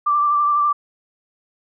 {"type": "tone with vibrato", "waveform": "sine", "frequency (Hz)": 1174.7, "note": "D6", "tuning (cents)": 0, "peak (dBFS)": -14, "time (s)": [0.06, 0.73], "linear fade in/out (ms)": 10, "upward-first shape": "sine", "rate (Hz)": 12, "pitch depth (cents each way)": 23, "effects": []}